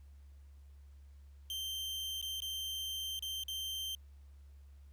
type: tone with dropouts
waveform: 40% pulse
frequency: 3136 Hz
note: G7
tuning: in tune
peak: -37 dBFS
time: 1.5-3.95 s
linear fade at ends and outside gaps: 1 ms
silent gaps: 2.214-2.226 / 2.403-2.42 / 3.192-3.224 / 3.436-3.482 s
effects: added 70 Hz sine -53 dBFS peak until 4.92 s + pink hiss -75 dBFS RMS until 4.92 s